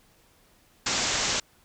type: low-pass noise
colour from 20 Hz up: white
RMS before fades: -27 dBFS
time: 0.86-1.4 s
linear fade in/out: 5 ms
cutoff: 7500 Hz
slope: 96 dB/octave
effects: pink hiss -61 dBFS RMS until 1.64 s